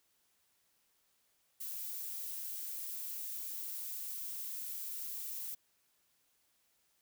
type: noise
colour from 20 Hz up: violet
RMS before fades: -42 dBFS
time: 1.6-5.55 s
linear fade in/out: 10 ms
effects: white hiss -75 dBFS RMS until 7.01 s